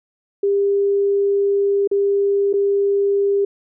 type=tone with dropouts; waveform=sine; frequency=400 Hz; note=G4; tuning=35 cents sharp; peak=-14 dBFS; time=0.43-3.45 s; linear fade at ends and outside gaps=5 ms; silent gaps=1.875-1.913 / 2.53-2.537 s; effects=none